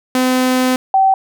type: tone pair in turn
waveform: sawtooth / sine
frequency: 255.4 / 770.2 Hz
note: C4 / G5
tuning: -42 / -31 cents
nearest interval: octave + perfect fifth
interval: 1911 cents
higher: second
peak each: -8 dBFS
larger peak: neither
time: 0.15-0.76 / 0.94-1.14 s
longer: first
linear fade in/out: 2 ms
effects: none